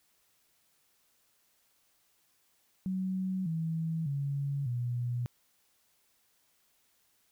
sine tone with pitch steps, 187.6 / 162.37 / 140.54 / 121.64 Hz, F#3 / E3 / C#3 / B2, +24 / -26 / +24 / -26 cents, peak -30 dBFS, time 2.86-5.26 s, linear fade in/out 0 ms, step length 600 ms, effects white hiss -71 dBFS RMS until 7.31 s

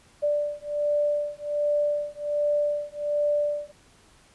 sine beating tone pair, 587.3 / 588.6 Hz, D5 / D5, 0 / +4 cents, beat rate 1.3 Hz, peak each -26 dBFS, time 0.22-3.72 s, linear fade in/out 20 ms, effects pink hiss -57 dBFS RMS until 4.34 s + resampled to 24000 Hz

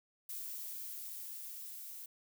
violet noise with level ramp, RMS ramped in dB -43 to -48 dBFS, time 0.29-2.06 s, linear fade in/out 5 ms, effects none

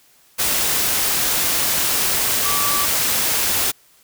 sine tone in noise, 1156 Hz, D6, 28 cents flat, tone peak -23 dBFS, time 2.44-2.86 s, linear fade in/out 20 ms, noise white, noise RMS -19 dBFS, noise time 0.38-3.72 s, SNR -7 dB, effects white hiss -54 dBFS RMS until 4.03 s

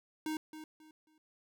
square tone with echo, 311.1 Hz, D#4, in tune, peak -35 dBFS, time 0.26-0.37 s, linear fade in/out 2 ms, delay 270 ms, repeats 3, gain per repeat -11 dB, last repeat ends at 1.18 s, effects none

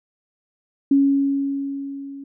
sine tone with level ramp, 277.2 Hz, C#4, in tune, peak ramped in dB -11 to -33 dBFS, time 0.91-2.24 s, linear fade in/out 5 ms, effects none

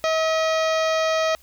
harmonic tone with a mistuned harmonic, 640 Hz, D#5, 49 cents sharp, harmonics 1 / 2 / 3 / 4 / 5 / 6 / 7 / 8 / 9 / 10, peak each -20 / -26 / -30 / -32 / -34 / -36 / -37 / -38 / -39 / -40 dBFS, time 0.04-1.35 s, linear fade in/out 0 ms, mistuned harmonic 4, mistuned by -68 cents, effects added 62 Hz sine -55 dBFS peak until 1.42 s + white hiss -55 dBFS RMS until 1.42 s

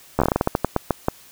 slowing click train, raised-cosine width 1 ms, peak -3 dBFS, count 15, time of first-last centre 0.19-1.084 s, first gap 12 ms, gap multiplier 1.23, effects white hiss -48 dBFS RMS until 1.31 s

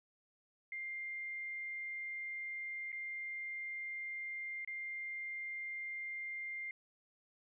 sine tone with dropouts, 2100 Hz, C7, 6 cents sharp, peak -40 dBFS, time 0.72-6.71 s, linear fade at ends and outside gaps 2 ms, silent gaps 2.919-2.927 / 4.648-4.675 s, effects none

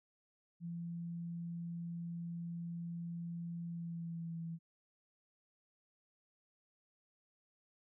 sine tone with pitch glide, 170 to 165.73 Hz, F3 to E3, -46 to +10 cents, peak -40 dBFS, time 0.6-4.59 s, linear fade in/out 50 ms, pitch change -44 cents, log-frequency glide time 3.66-4.39 s, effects none

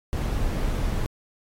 brown noise, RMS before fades -25 dBFS, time 0.13-1.06 s, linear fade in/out 0 ms, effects AAC 48 kbps

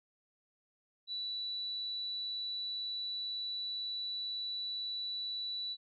sine tone, 3951 Hz, B7, in tune, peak -36 dBFS, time 1.07-5.77 s, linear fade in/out 50 ms, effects none

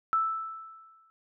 sine tone with exponential decay, 1318.5 Hz, E6, in tune, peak -21 dBFS, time 0.13-1.1 s, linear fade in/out 0 ms, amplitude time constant 210 ms, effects none

